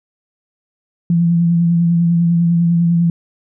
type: tone with vibrato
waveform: sine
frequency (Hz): 170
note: F3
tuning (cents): -46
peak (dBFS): -10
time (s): 1.1-3.1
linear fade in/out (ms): 2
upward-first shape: sine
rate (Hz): 10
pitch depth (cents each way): 24
effects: none